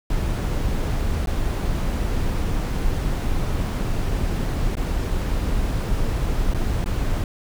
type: noise with dropouts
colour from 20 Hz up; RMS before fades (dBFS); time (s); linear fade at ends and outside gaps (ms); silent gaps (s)
brown; -22; 0.1-7.24; 2; 1.26-1.271 / 4.754-4.769 / 6.537-6.545 / 6.843-6.859
effects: none